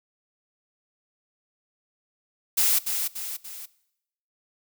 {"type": "noise with echo", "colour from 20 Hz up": "blue", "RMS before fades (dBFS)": -21, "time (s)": [2.57, 2.79], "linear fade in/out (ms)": 10, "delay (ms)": 290, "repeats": 3, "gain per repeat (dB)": -6, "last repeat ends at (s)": 3.66, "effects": ["noise-tail reverb RT60 0.8 s tail -20 dB re dry"]}